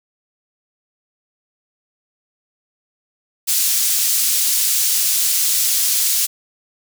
pink high-pass noise, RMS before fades -17 dBFS, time 3.47-6.27 s, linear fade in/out 20 ms, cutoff 5800 Hz, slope 12 dB/octave, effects none

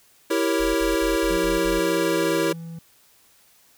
square chord, E diminished seventh, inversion none, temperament equal, 329.6 / 392 / 466.2 / 554.4 Hz, E4 / G4 / Bb4 / Db5, 0 / 0 / 0 / 0 cents, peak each -24 / -27 / -27 / -28 dBFS, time 0.3-2.53 s, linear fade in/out 10 ms
sine tone bursts, 42.61 Hz, F1, 42 cents flat, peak -29 dBFS, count 6, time 0.59-1.8 s, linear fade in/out 20 ms, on 160 ms, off 50 ms
triangle tone with pitch glide, 177.5 to 165.61 Hz, F3 to E3, +28 to +8 cents, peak -31 dBFS, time 1.3-2.79 s, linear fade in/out 5 ms, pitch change -120 cents, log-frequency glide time 1.79-2.4 s
effects white hiss -57 dBFS RMS until 3.77 s

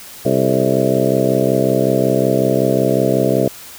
harmonic tone with a mistuned harmonic, 65.41 Hz, C2, in tune, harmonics 2 / 3 / 4 / 5 / 6 / 7 / 8 / 9 / 10, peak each -21 / -21 / -21 / -21 / -21 / -21 / -21 / -21 / -21 dBFS, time 0.25-3.48 s, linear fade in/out 5 ms, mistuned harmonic 7, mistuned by -67 cents, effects white hiss -36 dBFS RMS until 3.78 s

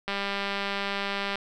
click train, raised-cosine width 0.3 ms, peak -14 dBFS, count 255, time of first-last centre 0.08-1.356 s, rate 199 Hz, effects none

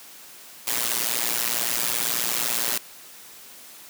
white noise with amplitude modulation, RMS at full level -21 dBFS, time 0.67-2.78 s, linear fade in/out 5 ms, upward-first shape sine, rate 118 Hz, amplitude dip 95%, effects white hiss -45 dBFS RMS until 3.89 s + high-pass 150 Hz 12 dB/octave

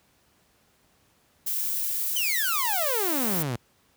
violet noise, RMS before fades -28 dBFS, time 1.46-3.43 s, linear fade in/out 10 ms
sawtooth exponential sweep, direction down, 3136 to 112.2 Hz, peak -23 dBFS, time 2.16-3.56 s, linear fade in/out 5 ms
effects pink hiss -64 dBFS RMS until 3.96 s + high-pass 60 Hz 12 dB/octave

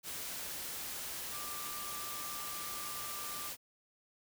sine tone in noise, 1183 Hz, D6, 12 cents sharp, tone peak -46 dBFS, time 1.31-3.52 s, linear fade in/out 50 ms, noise white, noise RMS -42 dBFS, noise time 0.03-3.57 s, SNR -7 dB, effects none

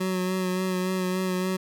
25% pulse tone with vibrato, 185 Hz, F#3, in tune, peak -21 dBFS, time 0-1.57 s, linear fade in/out 10 ms, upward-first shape sine, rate 3.5 Hz, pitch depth 22 cents each way, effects none

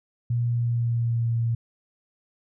sine tone with pitch glide, 119.3 to 116.04 Hz, A#2 to A#2, +41 to -7 cents, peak -21 dBFS, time 0.3-1.55 s, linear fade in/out 5 ms, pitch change -48 cents, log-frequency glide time 0.48-1.33 s, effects none

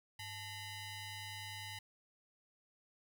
15% pulse ring-modulated tone, 970 Hz, B5, 31 cents flat, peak -35 dBFS, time 0.19-1.79 s, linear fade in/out 5 ms, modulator 1070 Hz, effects none

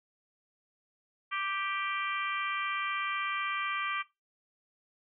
harmonic tone, 392 Hz, G4, in tune, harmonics 3 / 4 / 5 / 6 / 7 / 8, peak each -34 / -40 / -39 / -38 / -45 / -43 dBFS, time 1.31-4.03 s, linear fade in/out 20 ms, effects noise-tail reverb RT60 0.2 s tail -17 dB re dry

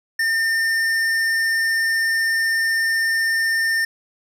sine tone with tanh clipping, 1808 Hz, A6, 47 cents sharp, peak -19 dBFS, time 0.19-3.85 s, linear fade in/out 5 ms, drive 14 dB, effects none

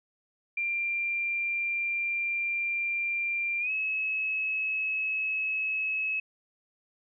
sine tone with pitch glide, 2378 to 2578 Hz, D7 to E7, +21 to -39 cents, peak -27 dBFS, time 0.57-6.2 s, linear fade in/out 5 ms, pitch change +140 cents, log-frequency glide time 3.6-3.71 s, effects none

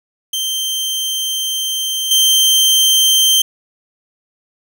sawtooth tone with level steps, 3136 Hz, G7, in tune, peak -14 / -6 dBFS, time 0.33-3.42 s, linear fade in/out 5 ms, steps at 2.11 s, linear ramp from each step 2 ms, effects none

